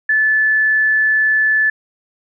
sine tone, 1739 Hz, A6, 21 cents flat, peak -11 dBFS, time 0.09-1.7 s, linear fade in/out 5 ms, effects none

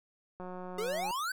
click train, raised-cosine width 1 ms, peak -30 dBFS, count 130, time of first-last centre 0.4-1.109 s, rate 182 Hz
square exponential sweep, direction up, 400 to 1577 Hz, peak -33 dBFS, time 0.78-1.32 s, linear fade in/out 5 ms
effects none

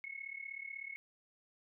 sine tone with amplitude modulation, 2190 Hz, C#7, 22 cents flat, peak -39 dBFS, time 0.04-0.96 s, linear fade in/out 0 ms, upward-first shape sine, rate 36.2 Hz, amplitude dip 85%, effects none

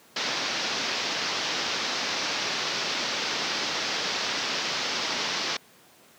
white low-pass noise, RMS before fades -29 dBFS, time 0.16-5.57 s, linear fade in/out 5 ms, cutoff 5700 Hz, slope 48 dB/octave, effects pink hiss -55 dBFS RMS until 6.18 s + high-pass 200 Hz 12 dB/octave

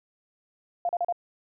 sine tone bursts, 698.5 Hz, F5, in tune, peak -23 dBFS, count 4, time 0.85-1.125 s, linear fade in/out 2 ms, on 41 ms, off 37 ms, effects none

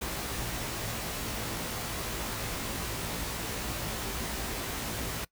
pink noise with comb filter, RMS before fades -35 dBFS, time 0.01-5.25 s, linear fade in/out 10 ms, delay 18 ms, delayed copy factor +0.7, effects noise-tail reverb RT60 0.1 s tail -21 dB re dry

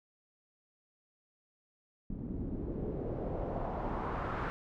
pink noise with low-pass filter sweep, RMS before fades -37 dBFS, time 2.1-4.5 s, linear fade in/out 0 ms, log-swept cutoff 220 to 1500 Hz, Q 1.9, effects none

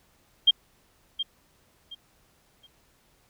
sine tone with echo, 3200 Hz, G7, 35 cents sharp, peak -13 dBFS, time 0.47-0.51 s, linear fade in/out 10 ms, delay 720 ms, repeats 3, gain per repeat -12 dB, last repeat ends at 2.67 s, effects pink hiss -64 dBFS RMS until 3.29 s

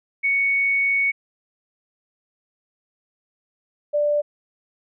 sine tone pair in turn, 2224 / 589.1 Hz, C#7 / D5, +5 / +5 cents, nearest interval octave + major seventh, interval 2300 cents, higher first, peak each -17 dBFS, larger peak neither, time 0.23-1.12 / 3.93-4.22 s, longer first, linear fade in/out 20 ms, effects none

